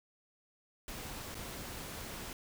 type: noise with dropouts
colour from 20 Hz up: pink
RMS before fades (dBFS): -44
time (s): 0.88-2.33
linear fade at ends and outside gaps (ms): 1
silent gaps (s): 1.345-1.352
effects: none